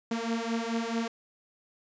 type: beating tone pair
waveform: sawtooth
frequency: 227.4 / 232 Hz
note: A#3 / A#3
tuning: -43 / -8 cents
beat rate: 4.6 Hz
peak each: -28 dBFS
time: 0.11-1.08 s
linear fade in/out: 5 ms
effects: resampled to 16000 Hz